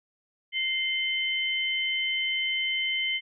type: tone pair together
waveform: sine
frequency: 2093 / 3065 Hz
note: C7 / G7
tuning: 0 / -40 cents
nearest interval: perfect fifth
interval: 660 cents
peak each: -28 dBFS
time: 0.52-3.21 s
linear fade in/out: 50 ms
effects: none